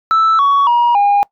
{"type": "tone with pitch steps", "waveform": "sine", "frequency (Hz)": [1318.5, 1121.6, 954.1, 811.6], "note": ["E6", "C#6", "A#5", "G#5"], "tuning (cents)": [0, 20, 40, -40], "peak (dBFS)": -6, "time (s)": [0.11, 1.23], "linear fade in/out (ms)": 0, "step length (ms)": 280, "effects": ["noise-tail reverb RT60 0.1 s tail -24 dB re dry", "tanh soft clip ceiling -7 dBFS"]}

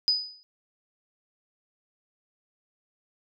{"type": "tone with exponential decay", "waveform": "sine", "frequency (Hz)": 4978, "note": "D#8", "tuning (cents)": 0, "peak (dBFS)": -17, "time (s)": [0.08, 0.43], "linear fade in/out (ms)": 0, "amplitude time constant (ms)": 76, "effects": []}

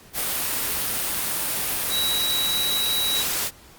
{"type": "tone in noise", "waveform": "sine", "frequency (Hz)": 3884, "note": "B7", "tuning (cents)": -30, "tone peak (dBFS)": -22, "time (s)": [1.89, 3.25], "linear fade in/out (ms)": 50, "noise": "white", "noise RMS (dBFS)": -25, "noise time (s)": [0.13, 3.51], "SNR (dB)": 0, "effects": ["pink hiss -49 dBFS RMS until 3.78 s", "Opus 48 kbps"]}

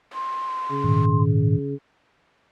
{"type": "high-pass noise", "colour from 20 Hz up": "white", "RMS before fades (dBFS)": -33, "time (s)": [0.11, 1.06], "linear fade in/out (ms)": 5, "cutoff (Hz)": 390, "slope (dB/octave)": 12}
{"type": "tone with vibrato", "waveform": "sine", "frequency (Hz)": 1046.5, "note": "C6", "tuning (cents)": 0, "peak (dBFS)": -25, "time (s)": [0.13, 1.26], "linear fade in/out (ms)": 50, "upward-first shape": "square", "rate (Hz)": 1.4, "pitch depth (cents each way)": 15}
{"type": "harmonic tone", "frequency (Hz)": 140.1, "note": "C#3", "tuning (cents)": 19, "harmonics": [1, 2, 3], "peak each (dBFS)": [-29, -29, -29], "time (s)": [0.69, 1.79], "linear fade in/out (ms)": 50}
{"type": "chord", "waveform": "sine", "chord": "Ab suspended second", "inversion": "none", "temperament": "just", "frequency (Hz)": [103.83, 116.8, 155.74], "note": ["Ab2", "Bb2", "Eb3"], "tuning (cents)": [0, 4, 2], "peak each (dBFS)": -21, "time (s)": [0.84, 1.59], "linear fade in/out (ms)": 10}
{"effects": ["white hiss -55 dBFS RMS until 2.51 s", "low-pass 2000 Hz 12 dB/octave"]}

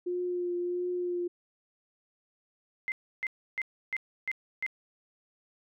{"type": "tone with vibrato", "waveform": "sine", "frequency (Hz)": 354.8, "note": "F4", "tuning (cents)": 27, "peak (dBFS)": -29, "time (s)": [0.06, 1.28], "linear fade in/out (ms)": 10, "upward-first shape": "triangle", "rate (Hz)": 1.5, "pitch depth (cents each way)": 20}
{"type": "tone bursts", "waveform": "sine", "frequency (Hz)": 2075, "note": "C7", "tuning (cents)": -15, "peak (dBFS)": -29, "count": 6, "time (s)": [2.88, 4.664], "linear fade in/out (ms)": 0, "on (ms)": 39, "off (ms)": 310}
{"effects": []}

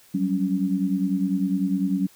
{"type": "tone cluster", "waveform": "sine", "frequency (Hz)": [185.2, 195.2, 279.2], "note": ["F#3", "G3", "C#4"], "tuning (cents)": [2, -7, 13], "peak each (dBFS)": -25, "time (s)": [0.14, 2.07], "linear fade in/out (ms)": 10, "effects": ["white hiss -54 dBFS RMS until 2.15 s"]}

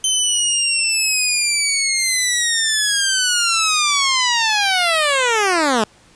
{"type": "linear sweep", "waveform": "10% pulse", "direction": "down", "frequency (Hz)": [3086, 204.3], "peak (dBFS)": -6, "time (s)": [0.04, 5.84], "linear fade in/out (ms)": 2, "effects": ["pink hiss -50 dBFS RMS until 6.15 s", "resampled to 22050 Hz"]}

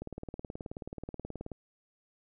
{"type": "click train", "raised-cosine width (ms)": 2, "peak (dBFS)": -26, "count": 29, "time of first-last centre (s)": [0.02, 1.517], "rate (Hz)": 18.7, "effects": []}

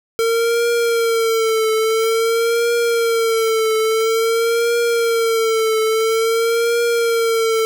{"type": "tone with vibrato", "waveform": "square", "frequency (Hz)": 454.7, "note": "A#4", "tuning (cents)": -43, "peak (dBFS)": -15, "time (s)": [0.19, 7.65], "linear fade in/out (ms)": 0, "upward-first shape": "triangle", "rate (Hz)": 0.49, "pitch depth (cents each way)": 64, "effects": []}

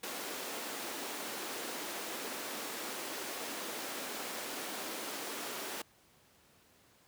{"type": "high-pass noise", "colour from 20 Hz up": "pink", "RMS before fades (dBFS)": -41, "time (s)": [0.03, 5.82], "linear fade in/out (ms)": 5, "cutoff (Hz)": 260, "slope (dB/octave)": 24, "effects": ["pink hiss -65 dBFS RMS until 7.07 s", "high-pass 80 Hz 12 dB/octave"]}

